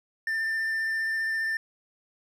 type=tone with vibrato; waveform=triangle; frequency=1789 Hz; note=A6; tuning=28 cents sharp; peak=-24 dBFS; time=0.27-1.57 s; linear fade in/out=2 ms; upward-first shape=triangle; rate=15 Hz; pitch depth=12 cents each way; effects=none